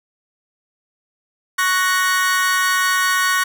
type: chord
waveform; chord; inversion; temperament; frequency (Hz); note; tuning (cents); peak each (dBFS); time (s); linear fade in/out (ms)
40% pulse; F# major; second; equal; 1108.7 / 1480 / 1864.7; C#6 / F#6 / A#6; 0 / 0 / 0; -19; 1.58-3.44; 10
effects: none